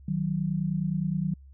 sine tone pair together, 156.8 / 186.47 Hz, D#3 / F#3, +14 / +14 cents, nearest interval minor third, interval 300 cents, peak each -28 dBFS, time 0.08-1.34 s, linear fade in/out 5 ms, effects added 68 Hz sine -47 dBFS peak until 1.53 s

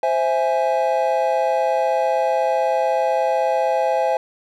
triangle chord, C augmented, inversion none, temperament equal, 523.3 / 659.3 / 830.6 Hz, C5 / E5 / G#5, 0 / 0 / 0 cents, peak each -19 dBFS, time 0.03-4.17 s, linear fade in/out 2 ms, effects none

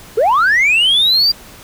sine linear sweep, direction up, 399.1 to 4800 Hz, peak -7 dBFS, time 0.17-1.32 s, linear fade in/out 10 ms, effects tanh soft clip ceiling -7 dBFS + pink hiss -38 dBFS RMS until 1.63 s

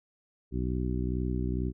harmonic tone, 62.2 Hz, B1, 13 cents sharp, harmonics 1 / 2 / 3 / 4 / 5 / 6, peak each -31 / -34 / -36 / -37 / -38 / -39 dBFS, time 0.51-1.73 s, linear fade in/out 50 ms, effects none

